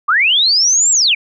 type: linear two-way sweep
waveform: sine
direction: up then down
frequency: 1108.7 to 7680 to 2184 Hz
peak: -9 dBFS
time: 0.08-1.15 s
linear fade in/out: 10 ms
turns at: 0.91 s
effects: none